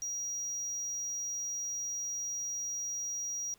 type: tone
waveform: triangle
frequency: 5740 Hz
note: F8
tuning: 47 cents sharp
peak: -33 dBFS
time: 0.02-3.54 s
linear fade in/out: 0 ms
effects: pink hiss -65 dBFS RMS until 3.58 s